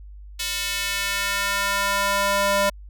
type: tone with high-pass filter sweep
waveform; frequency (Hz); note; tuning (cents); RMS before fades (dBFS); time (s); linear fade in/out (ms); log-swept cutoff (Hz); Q
square; 200; G3; +35; -23; 0.39-2.7; 10; 3200 to 590; 1.2
effects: added 50 Hz sine -38 dBFS peak until 2.89 s